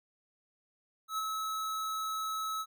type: tone with ADSR envelope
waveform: square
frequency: 1295 Hz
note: E6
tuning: 31 cents flat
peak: -31 dBFS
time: 1.08-2.66 s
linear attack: 100 ms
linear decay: 24 ms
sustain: -3 dB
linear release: 53 ms
effects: none